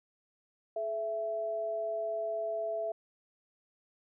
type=tone pair together; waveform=sine; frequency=427.9 / 664 Hz; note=A4 / E5; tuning=-48 / +12 cents; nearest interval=minor sixth; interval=760 cents; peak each=-40 / -32 dBFS; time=0.76-2.92 s; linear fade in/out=5 ms; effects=none